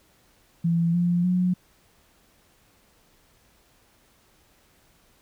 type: tone with pitch steps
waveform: sine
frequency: 168.3 / 174.54 / 181.01 Hz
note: E3 / F3 / F#3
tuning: +36 / -1 / -38 cents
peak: -19 dBFS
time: 0.64-1.54 s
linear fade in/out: 10 ms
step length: 300 ms
effects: pink hiss -61 dBFS RMS until 5.21 s